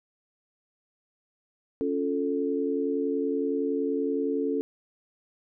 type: chord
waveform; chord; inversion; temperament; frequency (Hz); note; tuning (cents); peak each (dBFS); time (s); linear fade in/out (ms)
sine; Db augmented; none; equal with one note detuned; 278.5 / 349.2 / 440; Db4 / F4 / A4; +8 / 0 / 0; -28 / -33 / -28; 1.81-4.61; 0
effects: none